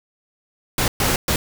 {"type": "noise bursts at uneven times", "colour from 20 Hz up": "pink", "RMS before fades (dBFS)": -19, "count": 3, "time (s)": [[0.78, 0.88], [1, 1.16], [1.28, 1.36]], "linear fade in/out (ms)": 2, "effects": []}